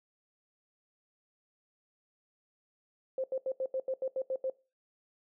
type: tone bursts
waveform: sine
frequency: 525 Hz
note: C5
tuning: 6 cents sharp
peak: -30 dBFS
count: 10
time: 3.18-4.499 s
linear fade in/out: 2 ms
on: 59 ms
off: 81 ms
effects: noise-tail reverb RT60 0.3 s tail -20 dB re dry